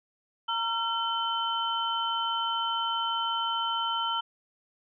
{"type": "tone cluster", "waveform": "sine", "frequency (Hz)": [925, 1360, 3067], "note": ["A#5", "F6", "G7"], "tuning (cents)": [-14, -46, -38], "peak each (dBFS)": -31, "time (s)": [0.48, 4.21], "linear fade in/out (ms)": 10, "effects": []}